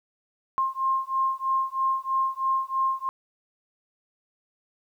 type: beating tone pair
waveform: sine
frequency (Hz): 1061 / 1064.1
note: C6 / C6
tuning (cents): +24 / +29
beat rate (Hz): 3.1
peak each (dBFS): -26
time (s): 0.58-3.09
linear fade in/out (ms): 0
effects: 10-bit